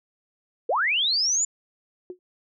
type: linear sweep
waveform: sine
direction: up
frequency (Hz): 401.7 to 7170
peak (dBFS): -20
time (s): 0.69-1.45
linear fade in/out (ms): 5
type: tone with exponential decay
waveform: sine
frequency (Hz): 362.4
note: F#4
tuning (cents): -36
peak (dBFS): -29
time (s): 2.1-2.19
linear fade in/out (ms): 1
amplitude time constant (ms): 18
effects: none